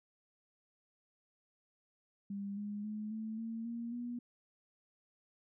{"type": "tone with pitch steps", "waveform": "sine", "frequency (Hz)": [200, 206.3, 212.9, 219.6, 226.6, 233.8, 241.2], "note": ["G3", "G#3", "G#3", "A3", "A#3", "A#3", "B3"], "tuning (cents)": [35, -11, 43, -3, -49, 5, -41], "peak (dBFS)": -38, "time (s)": [2.3, 4.19], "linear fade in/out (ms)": 5, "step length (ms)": 270, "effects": []}